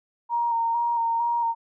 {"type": "tone with vibrato", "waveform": "sine", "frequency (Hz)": 932.3, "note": "A#5", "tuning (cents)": 0, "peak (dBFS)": -21, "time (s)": [0.29, 1.55], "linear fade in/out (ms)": 50, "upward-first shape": "square", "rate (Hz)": 2.2, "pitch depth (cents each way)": 20, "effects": []}